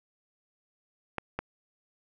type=clicks; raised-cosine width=0.5 ms; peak=-16 dBFS; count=2; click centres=1.183 / 1.39 s; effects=none